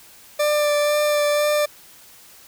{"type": "tone with vibrato", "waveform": "40% pulse", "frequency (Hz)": 592, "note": "D5", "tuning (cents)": 14, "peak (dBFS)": -16, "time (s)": [0.39, 1.66], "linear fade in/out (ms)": 10, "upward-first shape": "sine", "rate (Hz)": 2, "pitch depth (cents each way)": 13, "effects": ["white hiss -47 dBFS RMS until 2.47 s"]}